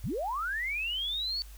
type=linear sweep; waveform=sine; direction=up; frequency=77 to 4529 Hz; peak=-30 dBFS; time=0.04-1.42 s; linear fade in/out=0 ms; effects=added 50 Hz sine -45 dBFS peak until 1.57 s + white hiss -56 dBFS RMS until 1.57 s